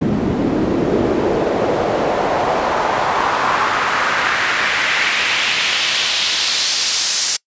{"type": "noise with band-pass filter sweep", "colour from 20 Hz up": "pink", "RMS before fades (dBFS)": -17, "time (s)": [0.01, 7.37], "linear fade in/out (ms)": 10, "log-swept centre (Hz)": [240, 6100], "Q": 1.7, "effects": ["noise-tail reverb RT60 0.1 s tail -25 dB re dry", "resampled to 16000 Hz"]}